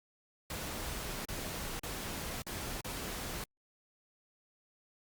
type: noise with dropouts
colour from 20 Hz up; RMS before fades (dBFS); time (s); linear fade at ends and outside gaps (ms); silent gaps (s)
pink; -40; 0.5-3.44; 2; 1.252-1.286 / 1.794-1.833 / 2.421-2.466 / 2.809-2.845
effects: Opus 48 kbps